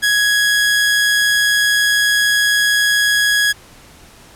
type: tone with amplitude modulation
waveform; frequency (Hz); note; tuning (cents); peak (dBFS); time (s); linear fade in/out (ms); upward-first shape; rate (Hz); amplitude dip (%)
sawtooth; 1667; G#6; +6; -7; 0.02-3.53; 20; sine; 120; 30
effects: pink hiss -43 dBFS RMS until 4.35 s + low-pass 12000 Hz 12 dB/octave